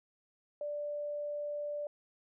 sine tone, 587.3 Hz, D5, in tune, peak -35 dBFS, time 0.61-1.87 s, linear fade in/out 2 ms, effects none

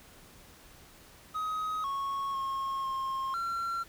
triangle tone with pitch steps, 1262 / 1101 / 1082 / 1069 / 1364 Hz, D#6 / C#6 / C#6 / C6 / F6, +24 / -12 / -42 / +37 / -41 cents, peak -29 dBFS, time 1.34-3.84 s, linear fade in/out 20 ms, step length 500 ms, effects pink hiss -55 dBFS RMS until 3.88 s

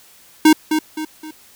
square tone with echo, 311.1 Hz, D#4, in tune, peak -7 dBFS, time 0.45-0.53 s, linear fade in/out 5 ms, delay 260 ms, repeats 3, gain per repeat -8 dB, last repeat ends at 1.31 s, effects white hiss -48 dBFS RMS until 1.55 s

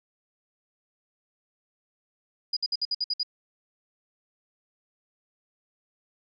sine tone bursts, 4908 Hz, D#8, 25 cents flat, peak -24 dBFS, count 8, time 2.53-3.232 s, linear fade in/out 5 ms, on 37 ms, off 58 ms, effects none

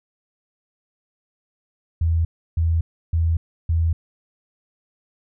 sine tone bursts, 82.41 Hz, E2, in tune, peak -16 dBFS, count 4, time 2.01-3.93 s, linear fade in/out 5 ms, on 240 ms, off 320 ms, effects none

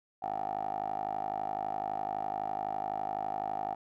10% pulse tone with band-pass filter, 51.91 Hz, G#1, in tune, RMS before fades -35 dBFS, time 0.22-3.75 s, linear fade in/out 10 ms, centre 760 Hz, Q 9.7, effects none

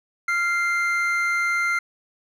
triangle tone pair together, 1388.1 / 2093 Hz, F6 / C7, -11 / 0 cents, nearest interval perfect fifth, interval 711 cents, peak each -21 dBFS, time 0.28-1.79 s, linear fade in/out 5 ms, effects none

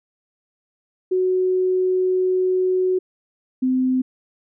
sine tone pair in turn, 370 / 257.2 Hz, F#4 / C4, 0 / -30 cents, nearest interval tritone, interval 630 cents, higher first, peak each -16 dBFS, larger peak neither, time 1.11-2.99 / 3.62-4.02 s, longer first, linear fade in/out 10 ms, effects none

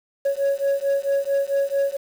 sine beating tone pair, 553 / 557.5 Hz, C#5 / C#5, -4 / +10 cents, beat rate 4.5 Hz, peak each -20 dBFS, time 0.25-1.97 s, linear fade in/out 10 ms, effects tanh soft clip ceiling -16 dBFS + 7-bit

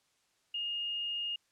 sine tone, 2843 Hz, F7, 30 cents sharp, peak -33 dBFS, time 0.54-1.36 s, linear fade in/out 5 ms, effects white hiss -73 dBFS RMS until 1.51 s + low-pass 8000 Hz 12 dB/octave

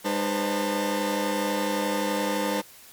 40% pulse tone cluster, 202.7 / 305.5 / 496.2 / 528 / 892 Hz, G#3 / D#4 / B4 / C5 / A5, -42 / -32 / +8 / +16 / +23 cents, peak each -30 dBFS, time 0.04-2.62 s, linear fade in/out 20 ms, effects white hiss -49 dBFS RMS until 2.92 s + MP3 96 kbps

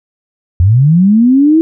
sine linear sweep, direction up, 82.41 to 329.6 Hz, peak -4 dBFS, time 0.6-1.61 s, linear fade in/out 0 ms, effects none

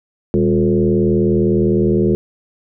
sine tone with frequency modulation, 277 Hz, C#4, 1 cent flat, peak -11 dBFS, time 0.34-2.15 s, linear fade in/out 0 ms, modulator 79.7 Hz, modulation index 2.1, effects none

